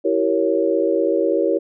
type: chord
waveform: sine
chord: E diminished seventh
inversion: none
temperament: equal with one note detuned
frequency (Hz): 329.6 / 385.9 / 466.2 / 554.4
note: E4 / G4 / Bb4 / Db5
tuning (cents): 0 / -27 / 0 / 0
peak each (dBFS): -21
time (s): 0.04-1.59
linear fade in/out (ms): 20
effects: none